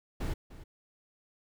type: noise with echo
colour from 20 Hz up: brown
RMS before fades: -33 dBFS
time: 0.2-0.34 s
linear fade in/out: 10 ms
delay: 300 ms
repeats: 1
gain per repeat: -15 dB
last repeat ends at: 0.64 s
effects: none